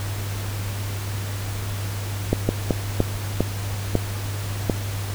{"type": "slowing click train", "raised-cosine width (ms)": 2, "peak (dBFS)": -4, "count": 7, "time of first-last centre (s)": [2.33, 4.698], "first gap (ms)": 160, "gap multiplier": 1.36, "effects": ["added 100 Hz sine -26 dBFS peak until 5.14 s", "pink hiss -34 dBFS RMS until 5.14 s"]}